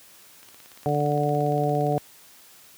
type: click train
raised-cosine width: 0.2 ms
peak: -30 dBFS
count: 28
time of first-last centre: 0.43-1.982 s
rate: 17.4 Hz
type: harmonic tone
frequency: 146.83 Hz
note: D3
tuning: in tune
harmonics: 1 / 2 / 3 / 4 / 5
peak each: -25 / -30 / -27 / -28 / -26 dBFS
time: 0.86-1.98 s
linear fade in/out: 0 ms
effects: white hiss -51 dBFS RMS until 2.77 s + high-pass 80 Hz 12 dB/octave